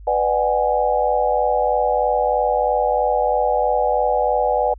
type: chord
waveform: sine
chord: G# half-diminished seventh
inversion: first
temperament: just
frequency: 498.4 / 598 / 747.5 / 830.6 Hz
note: B4 / D5 / F#5 / G#5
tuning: +16 / +31 / +17 / 0 cents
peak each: -21 dBFS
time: 0.07-4.74 s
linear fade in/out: 5 ms
effects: added 50 Hz sine -36 dBFS peak until 4.78 s